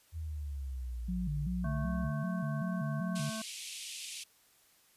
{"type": "exponential two-way sweep", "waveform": "sine", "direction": "down then up", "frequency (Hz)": [82.41, 54.3, 69.1], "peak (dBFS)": -36, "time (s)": [0.12, 2.12], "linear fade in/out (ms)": 50, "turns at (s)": 1.23}
{"type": "tone with vibrato", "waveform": "sine", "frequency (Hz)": 163.2, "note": "E3", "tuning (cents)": -17, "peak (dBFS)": -33, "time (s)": [1.08, 3.3], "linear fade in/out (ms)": 10, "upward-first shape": "square", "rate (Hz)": 2.6, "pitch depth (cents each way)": 180}
{"type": "harmonic tone", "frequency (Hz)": 220, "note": "A3", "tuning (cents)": 0, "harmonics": [1, 3, 5, 7], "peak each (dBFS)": [-39, -44, -46, -47], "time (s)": [1.64, 3.42], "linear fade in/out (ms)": 5}
{"type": "band-pass noise", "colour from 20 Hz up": "pink", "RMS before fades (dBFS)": -44, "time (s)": [3.15, 4.24], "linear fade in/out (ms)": 10, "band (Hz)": [2400, 11000], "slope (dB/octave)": 48}
{"effects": ["white hiss -66 dBFS RMS until 4.96 s", "resampled to 32000 Hz"]}